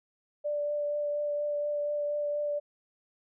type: tone with vibrato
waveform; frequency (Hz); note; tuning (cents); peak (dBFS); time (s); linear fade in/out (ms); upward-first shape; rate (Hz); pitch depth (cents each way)
sine; 587.3; D5; 0; -28; 0.44-2.6; 20; triangle; 4.2; 13
effects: none